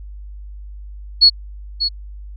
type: tone with echo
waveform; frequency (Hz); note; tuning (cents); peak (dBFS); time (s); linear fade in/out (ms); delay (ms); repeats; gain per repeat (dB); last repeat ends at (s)
sine; 4364; C#8; -28; -5; 1.21-1.3; 20; 590; 1; -10; 1.89
effects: added 50 Hz sine -31 dBFS peak until 2.36 s